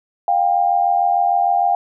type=tone pair together; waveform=sine; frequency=707 / 793.6 Hz; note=F5 / G5; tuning=+21 / +21 cents; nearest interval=major second; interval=200 cents; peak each=-16 dBFS; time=0.28-1.75 s; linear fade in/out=2 ms; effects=none